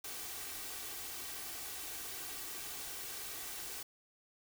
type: noise with comb filter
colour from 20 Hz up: white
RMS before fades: -44 dBFS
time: 0.04-3.83 s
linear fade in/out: 5 ms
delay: 2.6 ms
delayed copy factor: +0.55
effects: none